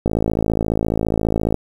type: click train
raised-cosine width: 2 ms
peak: -5 dBFS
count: 82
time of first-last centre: 0.06-1.544 s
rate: 54.6 Hz
effects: 7-bit